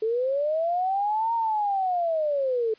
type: linear two-way sweep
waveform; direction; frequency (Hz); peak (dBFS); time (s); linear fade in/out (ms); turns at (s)
sine; up then down; 429.5 to 932.3 to 429.5; -22; 0.02-2.74; 5; 1.34
effects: white hiss -57 dBFS RMS until 2.78 s + resampled to 11025 Hz